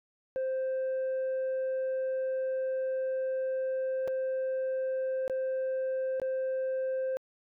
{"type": "tone with dropouts", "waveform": "sine", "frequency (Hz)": 523.3, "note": "C5", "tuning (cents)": 0, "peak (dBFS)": -26, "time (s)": [0.36, 7.17], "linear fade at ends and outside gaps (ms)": 0, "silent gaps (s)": [[4.076, 4.08], [5.279, 5.298], [6.199, 6.217]], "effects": ["tanh soft clip ceiling -28 dBFS"]}